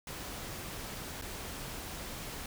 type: noise with dropouts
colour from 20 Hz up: pink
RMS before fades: -42 dBFS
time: 0.07-2.46 s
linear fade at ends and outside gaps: 2 ms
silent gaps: 1.214-1.221 s
effects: none